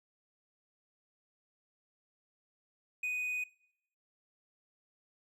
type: tone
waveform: triangle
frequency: 2489 Hz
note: D#7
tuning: in tune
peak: -31 dBFS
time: 3.03-3.44 s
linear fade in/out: 5 ms
effects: noise-tail reverb RT60 0.7 s tail -21 dB re dry